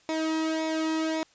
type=tone with flanger; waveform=sawtooth; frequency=318.1 Hz; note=D#4; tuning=38 cents sharp; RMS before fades=-28 dBFS; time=0.09-1.23 s; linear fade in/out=0 ms; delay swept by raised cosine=0.66 to 1.39 ms; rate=1.8 Hz; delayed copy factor=-0.7; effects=white hiss -61 dBFS RMS until 1.34 s + resampled to 16000 Hz